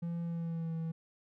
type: tone with pitch glide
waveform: triangle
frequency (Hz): 169.7 to 163.07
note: F3 to E3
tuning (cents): -49 to -18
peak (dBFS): -32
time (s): 0.02-0.92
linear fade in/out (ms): 10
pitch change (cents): -69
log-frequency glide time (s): 0.22-0.75
effects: none